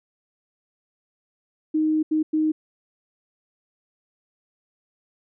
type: tone bursts at uneven times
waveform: sine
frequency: 311.1 Hz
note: D#4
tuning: in tune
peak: -18 dBFS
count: 3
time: 1.74-2.03 / 2.11-2.23 / 2.33-2.52 s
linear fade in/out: 10 ms
effects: none